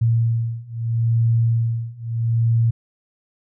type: beating tone pair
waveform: sine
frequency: 114.9 / 115.67 Hz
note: A#2 / A#2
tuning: -25 / -13 cents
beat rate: 0.77 Hz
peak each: -20 / -19 dBFS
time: 0.01-2.71 s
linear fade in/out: 10 ms
effects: none